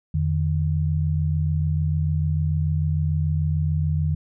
sine tone pair together, 85.7 / 152.48 Hz, F2 / D#3, -32 / -35 cents, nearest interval minor seventh, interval 997 cents, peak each -22 dBFS, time 0.14-4.15 s, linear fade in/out 5 ms, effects none

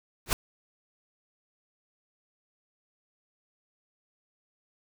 pink noise with exponential growth, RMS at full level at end -19 dBFS, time 0.26-0.33 s, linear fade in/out 1 ms, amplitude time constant 15 ms, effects none

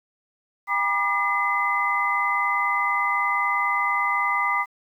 sine tone cluster, 803 / 967 / 1196 / 2035 Hz, G5 / B5 / D6 / C7, +41 / -37 / +31 / -49 cents, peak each -30 / -27 / -24 / -24 dBFS, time 0.67-4.66 s, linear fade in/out 50 ms, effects 9-bit

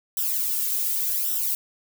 violet noise with flanger, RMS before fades -25 dBFS, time 0.17-1.55 s, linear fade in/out 2 ms, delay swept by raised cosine 0.44 to 2.14 ms, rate 0.87 Hz, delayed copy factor -0.8, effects none

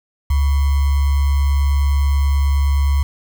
sine tone with sample-and-hold, 70.3 Hz, C#2, 25 cents sharp, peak -12 dBFS, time 0.3-3.03 s, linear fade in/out 5 ms, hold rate 1050 Hz, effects none

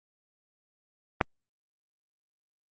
clicks, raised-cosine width 0.5 ms, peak -6 / -28 dBFS, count 2, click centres 1.212 / 1.216 s, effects Opus 24 kbps

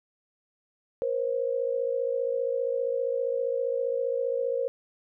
sine tone pair together, 478.5 / 533.6 Hz, A#4 / C5, +45 / +34 cents, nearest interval major second, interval 189 cents, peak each -28 dBFS, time 1.02-4.68 s, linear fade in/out 0 ms, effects none

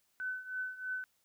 sine tone with tremolo, 1511 Hz, F#6, 36 cents sharp, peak -33 dBFS, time 0.2-1.04 s, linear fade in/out 0 ms, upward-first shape triangle, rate 3.1 Hz, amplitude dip 85%, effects white hiss -75 dBFS RMS until 1.24 s

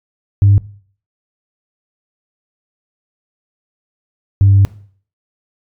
sine tone pair in turn, 100 / 98.68 Hz, G2 / G2, +35 / +12 cents, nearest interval unison, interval 23 cents, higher first, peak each -4 dBFS, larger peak neither, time 0.42-0.58 / 4.41-4.65 s, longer second, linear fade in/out 0 ms, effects noise-tail reverb RT60 0.5 s tail -20 dB re dry + tanh soft clip ceiling -2 dBFS

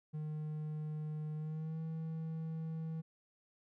triangle tone with pitch glide, 153.3 to 160.83 Hz, D#3 to E3, -25 to -42 cents, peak -36 dBFS, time 0.13-3.02 s, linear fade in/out 20 ms, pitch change +83 cents, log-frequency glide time 1.35-1.8 s, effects none

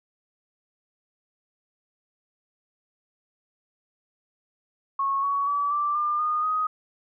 sine tone with pitch steps, 1098 / 1122.4 / 1147.3 / 1172.7 / 1198.8 / 1225.4 / 1252.6 Hz, C#6 / C#6 / D6 / D6 / D6 / D#6 / D#6, -17 / +21 / -41 / -3 / +35 / -27 / +11 cents, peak -22 dBFS, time 4.99-6.67 s, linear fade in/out 5 ms, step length 240 ms, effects none

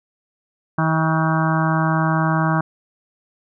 harmonic tone with a mistuned harmonic, 160 Hz, D#3, 49 cents sharp, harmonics 1 / 2 / 4 / 5 / 6 / 7 / 8 / 9 / 10, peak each -18 / -25 / -27 / -27 / -27 / -25 / -29 / -29 / -29 dBFS, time 0.78-2.61 s, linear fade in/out 5 ms, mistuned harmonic 10, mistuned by -39 cents, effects none

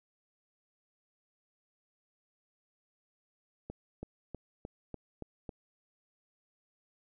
accelerating click train, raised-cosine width 2 ms, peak -27 dBFS, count 7, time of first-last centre 3.7-5.492 s, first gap 330 ms, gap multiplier 0.96, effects none

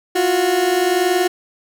30% pulse tone pair together, 343.8 / 364.5 Hz, F4 / F#4, -27 / -26 cents, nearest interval minor second, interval 101 cents, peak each -18 / -13 dBFS, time 0.15-1.28 s, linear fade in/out 10 ms, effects none

